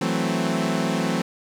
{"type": "chord", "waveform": "sawtooth", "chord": "F# half-diminished seventh", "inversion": "third", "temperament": "equal", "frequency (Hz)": [164.81, 185, 220, 261.6], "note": ["E3", "F#3", "A3", "C4"], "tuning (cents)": [0, 0, 0, 0], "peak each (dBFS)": -23, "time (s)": [0.01, 1.22], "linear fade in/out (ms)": 5, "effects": ["low-pass 9000 Hz 12 dB/octave", "9-bit"]}